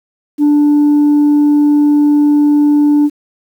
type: tone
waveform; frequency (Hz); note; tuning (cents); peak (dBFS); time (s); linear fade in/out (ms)
sine; 293.7; D4; 0; -4; 0.38-3.1; 50
effects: tanh soft clip ceiling -5 dBFS + 7-bit